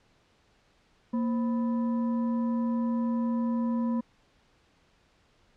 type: tone with frequency modulation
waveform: sine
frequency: 233.1 Hz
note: A#3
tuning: in tune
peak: -25 dBFS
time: 1.13-4.01 s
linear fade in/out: 10 ms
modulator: 758 Hz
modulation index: 0.38
effects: pink hiss -65 dBFS RMS until 5.56 s + low-pass 5000 Hz 12 dB/octave